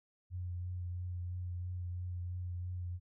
sine tone with vibrato, 89.3 Hz, F2, 39 cents sharp, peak -37 dBFS, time 0.3-3 s, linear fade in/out 50 ms, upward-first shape triangle, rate 3 Hz, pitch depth 23 cents each way, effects none

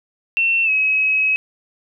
sine tone with pitch glide, 2700 to 2556 Hz, E7 to D#7, +41 to +46 cents, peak -14 dBFS, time 0.37-1.36 s, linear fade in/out 0 ms, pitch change -95 cents, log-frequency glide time 0.64-0.7 s, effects none

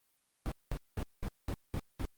brown noise bursts, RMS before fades -35 dBFS, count 7, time 0.46-2.052 s, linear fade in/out 0 ms, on 56 ms, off 200 ms, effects white hiss -75 dBFS RMS until 2.17 s + Opus 32 kbps

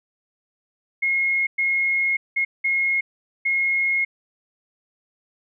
sine tone bursts at uneven times, 2157 Hz, C#7, 48 cents flat, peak -18 dBFS, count 5, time 1.02-1.47 / 1.58-2.17 / 2.36-2.45 / 2.64-3.01 / 3.45-4.05 s, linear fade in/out 10 ms, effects none

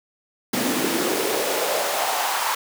pink noise with high-pass filter sweep, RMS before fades -23 dBFS, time 0.53-2.55 s, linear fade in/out 5 ms, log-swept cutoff 230 to 1000 Hz, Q 3.1, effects none

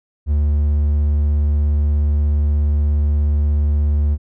triangle tone, 73.6 Hz, D2, 4 cents sharp, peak -11 dBFS, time 0.26-4.18 s, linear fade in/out 50 ms, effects none

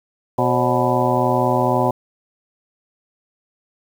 harmonic tone with a mistuned harmonic, 123.8 Hz, B2, 5 cents sharp, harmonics 1 / 2 / 3 / 4 / 5 / 6 / 7 / 8, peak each -23 / -23 / -23 / -23 / -23 / -23 / -23 / -23 dBFS, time 0.38-1.91 s, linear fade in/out 5 ms, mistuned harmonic 4, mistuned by +140 cents, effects 7-bit

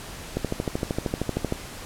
click train, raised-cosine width 2 ms, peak -11 dBFS, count 16, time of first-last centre 0.37-1.524 s, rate 13 Hz, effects pink hiss -39 dBFS RMS until 1.85 s + low-pass 12000 Hz 12 dB/octave

